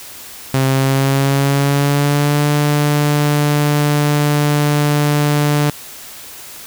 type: tone with pitch glide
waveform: sawtooth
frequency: 133.4 to 147.16 Hz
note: C3 to D3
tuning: +34 to +4 cents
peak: -8 dBFS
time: 0.54-5.7 s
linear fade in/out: 2 ms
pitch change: +170 cents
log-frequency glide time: 0.67-2.46 s
effects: white hiss -34 dBFS RMS until 6.66 s